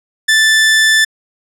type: tone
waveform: sawtooth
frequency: 1760 Hz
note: A6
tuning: in tune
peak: -4 dBFS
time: 0.28-1.05 s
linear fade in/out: 10 ms
effects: low-pass 10000 Hz 12 dB/octave